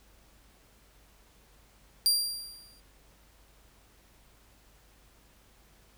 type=tone with exponential decay; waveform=sawtooth; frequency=4754 Hz; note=D8; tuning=20 cents sharp; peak=-17 dBFS; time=2.06-2.8 s; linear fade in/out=0 ms; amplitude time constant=160 ms; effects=added 50 Hz sine -62 dBFS peak until 5.97 s + pink hiss -62 dBFS RMS until 5.97 s